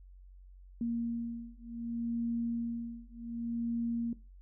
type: beating tone pair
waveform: sine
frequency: 233.1 / 233.76 Hz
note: A#3 / A#3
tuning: 0 / +5 cents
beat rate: 0.66 Hz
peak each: -36 / -36 dBFS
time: 0.81-4.13 s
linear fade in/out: 2 ms
effects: noise-tail reverb RT60 0.3 s tail -18 dB re dry + added 46 Hz sine -51 dBFS peak until 4.41 s